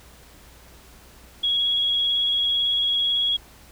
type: tone with vibrato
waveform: sine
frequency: 3322 Hz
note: G#7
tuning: in tune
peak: -19 dBFS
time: 1.43-3.37 s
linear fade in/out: 10 ms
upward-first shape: sine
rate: 18 Hz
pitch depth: 15 cents each way
effects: added 60 Hz sine -51 dBFS peak until 3.71 s + pink hiss -50 dBFS RMS until 3.71 s